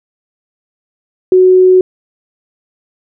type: tone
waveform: sine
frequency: 370 Hz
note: F#4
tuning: in tune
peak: -3 dBFS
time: 1.32-1.81 s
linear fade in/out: 2 ms
effects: none